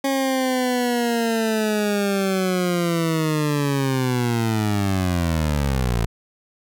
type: linear sweep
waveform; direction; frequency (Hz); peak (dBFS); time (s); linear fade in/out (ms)
20% pulse; down; 273.9 to 55; -14; 0.04-6.06; 5
effects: none